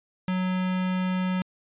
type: tone with notch filter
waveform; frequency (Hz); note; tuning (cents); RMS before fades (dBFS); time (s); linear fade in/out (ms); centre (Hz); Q
square; 184.6; F#3; -4; -26; 0.28-1.42; 2; 450; 1.2
effects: resampled to 8000 Hz